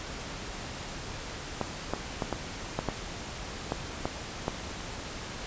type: clicks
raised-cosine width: 1 ms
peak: -14 dBFS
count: 9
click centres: 1.613 / 1.936 / 2.222 / 2.327 / 2.79 / 2.887 / 3.721 / 4.055 / 4.481 s
effects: pink hiss -39 dBFS RMS until 5.46 s + resampled to 16000 Hz